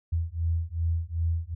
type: beating tone pair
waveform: sine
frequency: 81.9 / 84.5 Hz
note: E2 / E2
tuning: -11 / +43 cents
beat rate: 2.6 Hz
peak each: -28 dBFS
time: 0.12-1.55 s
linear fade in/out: 10 ms
effects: none